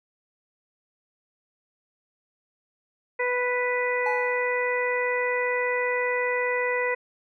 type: harmonic tone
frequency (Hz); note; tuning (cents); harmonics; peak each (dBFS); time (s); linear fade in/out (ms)
493.9; B4; 0; 1 / 2 / 3 / 4 / 5; -26 / -31 / -36 / -27 / -36; 3.19-6.95; 10
type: tone with exponential decay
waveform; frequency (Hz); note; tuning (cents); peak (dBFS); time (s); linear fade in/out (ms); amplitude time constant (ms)
triangle; 850; G#5; +40; -23; 4.06-4.62; 2; 120
effects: none

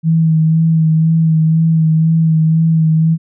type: tone with vibrato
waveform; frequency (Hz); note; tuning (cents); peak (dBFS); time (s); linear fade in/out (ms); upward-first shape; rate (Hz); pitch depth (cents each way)
sine; 160.7; E3; -44; -8; 0.03-3.18; 50; sine; 2; 25
effects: none

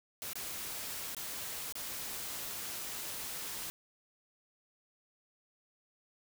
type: noise with dropouts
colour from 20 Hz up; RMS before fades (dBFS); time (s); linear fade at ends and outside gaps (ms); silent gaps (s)
white; -41; 0.22-3.7; 0; 0.332-0.355 / 1.148-1.167 / 1.724-1.754
effects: none

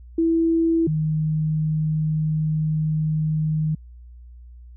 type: tone pair in turn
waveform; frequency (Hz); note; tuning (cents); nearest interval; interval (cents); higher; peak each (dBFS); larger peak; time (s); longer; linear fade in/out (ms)
sine; 329.6 / 155.55; E4 / D#3; 0 / 0; octave + minor second; 1300; first; -16 / -19; first; 0.18-0.87 / 0.87-3.75; second; 5
effects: added 60 Hz sine -40 dBFS peak until 4.76 s

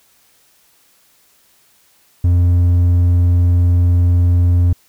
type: tone with hard clipping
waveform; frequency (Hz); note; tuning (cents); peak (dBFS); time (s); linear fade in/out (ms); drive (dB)
sine; 88; F2; +14; -10; 2.24-4.73; 5; 3
effects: white hiss -54 dBFS RMS until 4.88 s

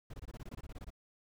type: noise bursts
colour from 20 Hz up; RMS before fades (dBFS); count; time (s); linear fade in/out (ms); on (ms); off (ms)
brown; -45; 14; 0.1-0.904; 5; 37; 22
effects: none

